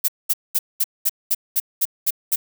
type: noise bursts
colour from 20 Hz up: violet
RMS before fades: -18 dBFS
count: 10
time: 0.04-2.36 s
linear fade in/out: 10 ms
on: 43 ms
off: 210 ms
effects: none